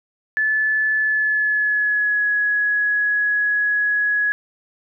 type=tone with pitch glide; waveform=sine; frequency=1734 to 1677.8 Hz; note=A6 to G#6; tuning=-26 to +17 cents; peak=-16 dBFS; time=0.37-4.32 s; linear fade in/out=0 ms; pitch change=-57 cents; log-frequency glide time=0.97-2.27 s; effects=none